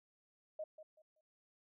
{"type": "tone with echo", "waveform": "sine", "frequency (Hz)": 622.3, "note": "D#5", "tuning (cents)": 0, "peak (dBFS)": -40, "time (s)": [0.59, 0.64], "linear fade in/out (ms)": 5, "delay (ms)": 190, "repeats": 3, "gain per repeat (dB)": -12, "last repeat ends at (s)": 1.21, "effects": []}